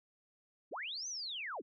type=linear two-way sweep; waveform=sine; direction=up then down; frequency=174.61 to 6272 to 174.61 Hz; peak=-39 dBFS; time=0.71-1.62 s; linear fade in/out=20 ms; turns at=1.08 s; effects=none